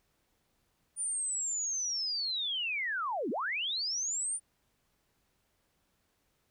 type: linear two-way sweep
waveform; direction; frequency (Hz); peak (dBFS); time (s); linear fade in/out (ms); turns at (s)
sine; down then up; 9380 to 204.9 to 9380; -31; 0.96-4.4; 50; 3.3
effects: pink hiss -75 dBFS RMS until 6.5 s

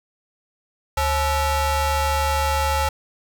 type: ring-modulated tone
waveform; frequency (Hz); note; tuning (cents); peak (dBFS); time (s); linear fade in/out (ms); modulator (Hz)
30% pulse; 466.6; A#4; +2; -13; 0.97-2.89; 5; 394
effects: none

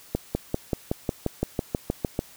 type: accelerating click train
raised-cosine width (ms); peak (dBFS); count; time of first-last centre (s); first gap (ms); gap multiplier
2; -10; 13; 0.15-2.191; 200; 0.97
effects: white hiss -50 dBFS RMS until 2.36 s

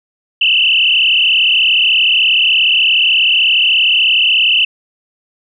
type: tone with frequency modulation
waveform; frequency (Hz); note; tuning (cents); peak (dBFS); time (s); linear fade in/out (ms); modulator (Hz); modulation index
sine; 2847; F7; +33; -8; 0.41-4.65; 5; 36.7; 5.7
effects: none

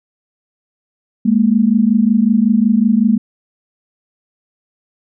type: tone pair together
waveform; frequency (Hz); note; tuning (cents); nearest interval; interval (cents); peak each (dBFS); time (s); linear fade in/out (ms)
sine; 207.7 / 233.1; G#3 / A#3; 0 / 0; major second; 200; -12; 1.25-3.18; 10
effects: none

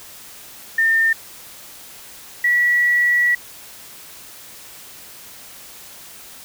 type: tone pair in turn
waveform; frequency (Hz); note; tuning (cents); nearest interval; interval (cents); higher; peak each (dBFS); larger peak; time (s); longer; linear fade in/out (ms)
sine; 1810 / 1939.1; A6 / B6; +48 / -32; minor second; 120; second; -13; neither; 0.78-1.13 / 2.44-3.35; second; 5
effects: white hiss -40 dBFS RMS until 6.44 s

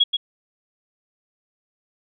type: tone with echo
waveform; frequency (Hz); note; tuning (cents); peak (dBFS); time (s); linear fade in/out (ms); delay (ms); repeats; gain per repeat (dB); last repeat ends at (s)
sine; 3322; G#7; 0; -12; 0-0.04; 10; 130; 1; -6; 0.17
effects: none

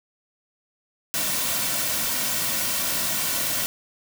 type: noise with comb filter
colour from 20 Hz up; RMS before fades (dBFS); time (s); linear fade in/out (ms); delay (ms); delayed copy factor
white; -25; 1.14-3.66; 0; 2.4; -0.5
effects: none

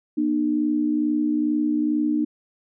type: tone pair together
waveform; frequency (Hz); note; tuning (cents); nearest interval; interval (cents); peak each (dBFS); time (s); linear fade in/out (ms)
sine; 239.8 / 302.1; A#3 / D4; +49 / +49; major third; 400; -25 / -20; 0.17-2.25; 10
effects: none

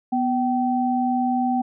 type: tone pair together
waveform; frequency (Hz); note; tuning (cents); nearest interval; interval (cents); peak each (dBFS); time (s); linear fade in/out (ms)
sine; 246.9 / 770; B3 / G5; 0 / -31; octave + minor sixth; 1969; -21 / -22; 0.12-1.62; 10
effects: none

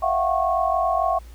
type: tone cluster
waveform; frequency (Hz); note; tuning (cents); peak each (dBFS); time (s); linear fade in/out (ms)
sine; 659 / 703 / 750 / 1096; E5 / F5 / F#5 / C#6; -1 / +11 / +23 / -20; -24; 0.02-1.19; 10
effects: added 58 Hz sine -39 dBFS peak until 1.34 s + pink hiss -53 dBFS RMS until 1.34 s

